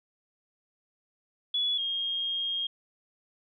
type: tone pair in turn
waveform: sine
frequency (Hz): 3400 / 3239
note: G#7 / G#7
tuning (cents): +40 / -44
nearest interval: minor second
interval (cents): 84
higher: first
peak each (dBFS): -25 / -28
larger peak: first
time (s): 1.54-1.78 / 1.78-2.67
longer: second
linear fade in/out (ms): 5
effects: none